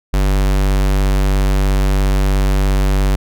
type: tone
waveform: square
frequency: 48.49 Hz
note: G1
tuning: 18 cents flat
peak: -12 dBFS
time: 0.13-3.16 s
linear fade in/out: 10 ms
effects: none